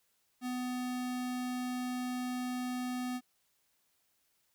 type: tone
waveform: square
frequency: 250 Hz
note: B3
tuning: 21 cents sharp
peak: -35 dBFS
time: 0.41-3.21 s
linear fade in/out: 50 ms
effects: white hiss -75 dBFS RMS until 4.54 s